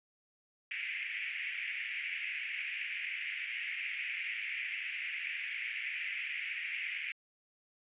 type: band-pass noise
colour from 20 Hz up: pink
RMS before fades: -39 dBFS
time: 0.71-7.12 s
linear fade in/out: 2 ms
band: 2000 to 2600 Hz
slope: 48 dB/octave
effects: resampled to 8000 Hz